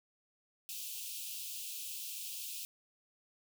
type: high-pass noise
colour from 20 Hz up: white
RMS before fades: -43 dBFS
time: 0.69-2.65 s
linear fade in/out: 0 ms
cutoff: 2500 Hz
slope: 96 dB/octave
effects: none